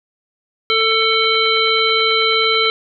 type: harmonic tone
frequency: 445.4 Hz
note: A4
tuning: 21 cents sharp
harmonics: 1 / 3 / 5 / 7 / 9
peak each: -19 / -19 / -19 / -19 / -19 dBFS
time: 0.7-2.7 s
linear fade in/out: 0 ms
effects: none

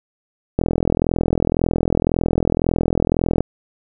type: click train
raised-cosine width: 2 ms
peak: -3 dBFS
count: 119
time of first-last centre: 0.59-3.406 s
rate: 41.9 Hz
effects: none

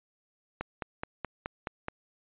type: click train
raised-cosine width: 0.5 ms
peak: -18 dBFS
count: 7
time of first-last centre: 0.61-1.884 s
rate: 4.71 Hz
effects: resampled to 8000 Hz

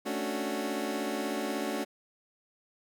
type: chord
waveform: 25% pulse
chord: D major seventh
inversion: second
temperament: equal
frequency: 220 / 277.2 / 293.7 / 370 Hz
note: A3 / C#4 / D4 / F#4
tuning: 0 / 0 / 0 / 0 cents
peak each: -33 dBFS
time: 0.05-1.85 s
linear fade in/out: 20 ms
effects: none

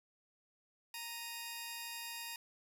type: tone pair together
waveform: 10% pulse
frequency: 932.3 / 2489 Hz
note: A#5 / D#7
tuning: 0 / 0 cents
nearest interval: octave + perfect fourth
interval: 1700 cents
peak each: -37 / -37 dBFS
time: 0.94-2.36 s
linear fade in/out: 2 ms
effects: none

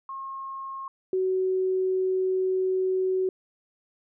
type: tone pair in turn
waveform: sine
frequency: 1078 / 374.6 Hz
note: C#6 / F#4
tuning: -49 / +21 cents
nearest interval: octave + tritone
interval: 1830 cents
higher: first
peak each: -33 / -22 dBFS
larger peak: second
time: 0.09-0.88 / 1.13-3.29 s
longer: second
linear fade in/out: 2 ms
effects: none

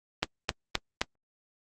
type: click train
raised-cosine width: 0.2 ms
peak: -7 dBFS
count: 4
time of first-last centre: 0.23-1.015 s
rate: 3.82 Hz
effects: Opus 24 kbps

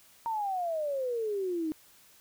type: exponential sweep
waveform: sine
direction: down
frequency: 932.3 to 305.4 Hz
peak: -29 dBFS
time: 0.26-1.72 s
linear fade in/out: 0 ms
effects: white hiss -59 dBFS RMS until 2.2 s

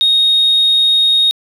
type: tone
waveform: sine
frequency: 3729 Hz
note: A#7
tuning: in tune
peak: -7 dBFS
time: 0.01-1.31 s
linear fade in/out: 0 ms
effects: tanh soft clip ceiling -5 dBFS + 8-bit

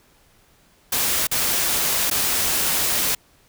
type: noise with dropouts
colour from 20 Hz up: white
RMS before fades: -21 dBFS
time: 0.92-3.15 s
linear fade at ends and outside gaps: 5 ms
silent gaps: 1.271-1.313 / 2.101-2.111 s
effects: pink hiss -57 dBFS RMS until 3.48 s

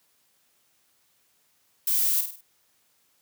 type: noise with echo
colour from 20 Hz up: violet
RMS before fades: -24 dBFS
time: 1.87-2.21 s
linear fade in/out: 5 ms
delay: 50 ms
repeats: 4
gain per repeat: -7 dB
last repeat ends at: 2.41 s
effects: white hiss -67 dBFS RMS until 3.21 s + high-pass 60 Hz 12 dB/octave

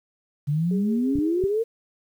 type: exponential sweep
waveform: sine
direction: up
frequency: 140.4 to 467.4 Hz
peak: -20 dBFS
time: 0.47-1.64 s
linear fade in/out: 20 ms
type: tone with tremolo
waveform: sine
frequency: 409.9 Hz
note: G#4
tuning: 23 cents flat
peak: -29 dBFS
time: 0.71-1.54 s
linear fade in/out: 2 ms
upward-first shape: triangle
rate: 5.8 Hz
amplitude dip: 70%
type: clicks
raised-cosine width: 5 ms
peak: -19 dBFS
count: 3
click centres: 1.156 / 1.187 / 1.439 s
effects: 9-bit

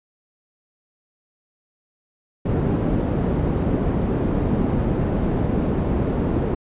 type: low-pass noise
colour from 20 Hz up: white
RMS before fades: -21 dBFS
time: 2.45-6.55 s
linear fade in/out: 10 ms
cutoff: 300 Hz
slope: 12 dB/octave
effects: resampled to 8000 Hz

